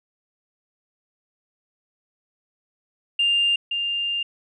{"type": "tone pair in turn", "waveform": "sine", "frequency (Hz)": [2800, 2800], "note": ["F7", "F7"], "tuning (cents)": [4, 4], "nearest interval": "unison", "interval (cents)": 0, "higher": "neither", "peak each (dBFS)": [-16, -22], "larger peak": "first", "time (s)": [[3.19, 3.56], [3.71, 4.23]], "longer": "second", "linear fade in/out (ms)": 5, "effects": ["tanh soft clip ceiling -12 dBFS"]}